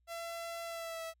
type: tone with pitch glide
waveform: sawtooth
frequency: 674 to 654.4 Hz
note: E5 to E5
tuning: +38 to -13 cents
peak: -36 dBFS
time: 0.07-1.14 s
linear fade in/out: 50 ms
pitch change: -51 cents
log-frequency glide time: 0.65-1.03 s
effects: added 60 Hz sine -70 dBFS peak until 1.2 s